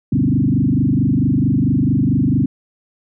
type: tone with frequency modulation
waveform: sine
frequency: 196 Hz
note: G3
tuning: in tune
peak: -12 dBFS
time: 0.12-2.46 s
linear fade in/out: 5 ms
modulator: 24.5 Hz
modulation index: 3.7
effects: none